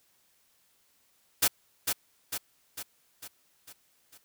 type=noise with echo; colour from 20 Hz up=white; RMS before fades=-23 dBFS; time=1.42-1.48 s; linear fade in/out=10 ms; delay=450 ms; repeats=6; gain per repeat=-5 dB; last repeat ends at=4.18 s; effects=white hiss -68 dBFS RMS until 4.24 s